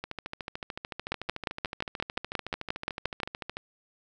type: two click trains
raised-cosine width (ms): 0.3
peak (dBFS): -19 / -12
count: 49 / 13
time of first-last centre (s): 0.04-3.569 / 1.12-3.233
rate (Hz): 13.6 / 5.68
effects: none